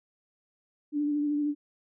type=tone with vibrato; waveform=sine; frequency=293.7 Hz; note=D4; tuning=in tune; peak=-25 dBFS; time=0.92-1.55 s; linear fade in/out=50 ms; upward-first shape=sine; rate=13 Hz; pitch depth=25 cents each way; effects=none